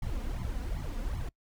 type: noise with flanger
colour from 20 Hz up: brown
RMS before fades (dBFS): -34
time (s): 0.02-1.29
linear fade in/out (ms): 5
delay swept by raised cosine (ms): 0.92 to 4.22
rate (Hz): 2.6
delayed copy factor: +0.9
effects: noise-tail reverb RT60 0.1 s tail -24 dB re dry